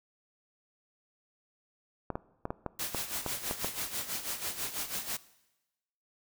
clicks, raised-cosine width 1 ms, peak -19 dBFS, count 9, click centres 2.103 / 2.155 / 2.454 / 2.505 / 2.663 / 2.947 / 3.263 / 3.511 / 3.646 s
white noise with tremolo, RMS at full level -34 dBFS, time 2.79-5.17 s, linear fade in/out 5 ms, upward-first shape sine, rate 6.1 Hz, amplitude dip 70%
effects noise-tail reverb RT60 1.0 s tail -19 dB re dry

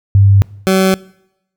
sine / 20% pulse tone pair in turn, 99 / 189.72 Hz, G2 / F#3, +18 / +44 cents, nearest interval major seventh, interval 1126 cents, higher second, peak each -4 dBFS, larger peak neither, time 0.15-0.42 / 0.67-0.94 s, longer neither, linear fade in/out 0 ms, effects noise-tail reverb RT60 0.8 s tail -23 dB re dry

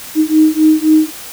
sine beating tone pair, 310 / 313.8 Hz, D#4 / D#4, -6 / +15 cents, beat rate 3.8 Hz, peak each -10 dBFS, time 0.15-1.11 s, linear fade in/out 50 ms, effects white hiss -30 dBFS RMS until 1.32 s

